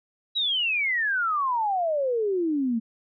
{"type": "exponential sweep", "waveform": "sine", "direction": "down", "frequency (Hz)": [3941, 220], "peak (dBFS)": -22, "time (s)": [0.35, 2.8], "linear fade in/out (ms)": 20, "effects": []}